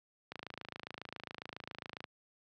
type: click train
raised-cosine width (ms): 0.3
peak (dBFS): -26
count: 48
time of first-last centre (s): 0.32-2.042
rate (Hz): 27.3
effects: high-pass 100 Hz 12 dB/octave